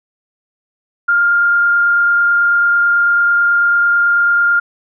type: tone with frequency modulation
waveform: sine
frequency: 1404 Hz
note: F6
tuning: 9 cents sharp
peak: -9 dBFS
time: 1.08-4.6 s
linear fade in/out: 10 ms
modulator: 29.1 Hz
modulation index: 0.31
effects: none